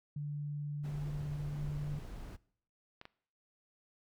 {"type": "tone", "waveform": "sine", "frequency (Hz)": 146.4, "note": "D3", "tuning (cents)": -5, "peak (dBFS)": -36, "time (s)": [0.16, 1.99], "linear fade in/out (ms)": 5}
{"type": "noise", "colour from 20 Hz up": "brown", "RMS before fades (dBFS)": -45, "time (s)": [0.83, 2.37], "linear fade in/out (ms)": 20}
{"type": "clicks", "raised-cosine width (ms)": 0.3, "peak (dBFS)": -32, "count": 2, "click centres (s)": [3.014, 3.054]}
{"effects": ["noise-tail reverb RT60 0.6 s tail -21 dB re dry"]}